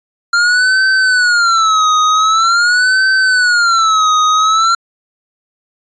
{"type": "tone with vibrato", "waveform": "square", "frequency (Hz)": 1388, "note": "F6", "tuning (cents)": -11, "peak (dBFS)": -9, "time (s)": [0.33, 4.75], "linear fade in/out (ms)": 5, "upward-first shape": "sine", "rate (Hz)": 0.45, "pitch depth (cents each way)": 180, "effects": ["resampled to 16000 Hz"]}